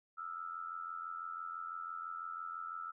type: tone with amplitude modulation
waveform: sine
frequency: 1318.5 Hz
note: E6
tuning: in tune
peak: -37 dBFS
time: 0.17-2.92 s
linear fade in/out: 20 ms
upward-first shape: sine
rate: 86 Hz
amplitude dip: 80%
effects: none